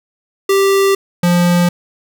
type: tone pair in turn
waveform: square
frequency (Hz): 392 / 175.22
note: G4 / F3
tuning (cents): 0 / +6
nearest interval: octave + major second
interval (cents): 1394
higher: first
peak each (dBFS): -10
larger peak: neither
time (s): 0.49-0.95 / 1.23-1.69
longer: neither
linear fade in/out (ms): 5
effects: none